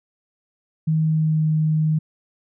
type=tone with pitch glide; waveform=sine; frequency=157.9 to 155.82 Hz; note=D#3 to D#3; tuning=+26 to +3 cents; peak=-16 dBFS; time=0.87-1.99 s; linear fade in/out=10 ms; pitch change=-23 cents; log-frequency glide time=1.02-1.45 s; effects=none